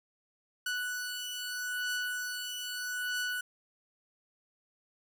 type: beating tone pair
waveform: sawtooth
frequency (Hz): 1480 / 1480.79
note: F#6 / F#6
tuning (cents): 0 / +1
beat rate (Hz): 0.79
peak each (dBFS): -32 / -35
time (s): 0.66-3.41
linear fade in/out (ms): 5
effects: none